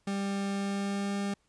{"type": "tone with pitch glide", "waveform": "40% pulse", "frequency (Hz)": [198.1, 199.94], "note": ["G3", "G3"], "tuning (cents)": [18, 34], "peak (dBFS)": -29, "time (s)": [0.07, 1.34], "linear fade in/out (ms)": 5, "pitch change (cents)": 16, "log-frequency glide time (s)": [0.49, 1.14], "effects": ["pink hiss -72 dBFS RMS until 1.48 s", "resampled to 22050 Hz"]}